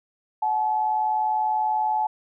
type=tone pair together; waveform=sine; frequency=740 / 860.1 Hz; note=F#5 / A5; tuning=0 / -40 cents; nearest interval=minor third; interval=260 cents; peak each=-28 / -21 dBFS; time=0.42-2.07 s; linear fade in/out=5 ms; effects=none